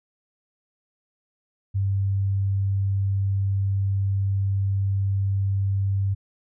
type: tone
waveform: sine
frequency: 98.1 Hz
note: G2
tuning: 2 cents sharp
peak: -20 dBFS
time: 1.74-6.15 s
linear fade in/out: 20 ms
effects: none